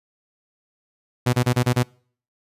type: tone bursts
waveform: sawtooth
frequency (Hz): 123.47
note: B2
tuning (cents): 0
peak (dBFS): -12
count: 6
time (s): 1.26-1.832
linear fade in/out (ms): 10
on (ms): 72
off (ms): 28
effects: noise-tail reverb RT60 0.5 s tail -26 dB re dry + resampled to 32000 Hz